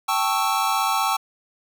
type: chord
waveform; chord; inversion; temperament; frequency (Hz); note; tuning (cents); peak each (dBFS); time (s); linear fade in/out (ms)
square; A dominant seventh; third; equal; 784 / 880 / 1108.7 / 1318.5; G5 / A5 / C#6 / E6; 0 / 0 / 0 / 0; -26; 0.08-1.17; 10
effects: none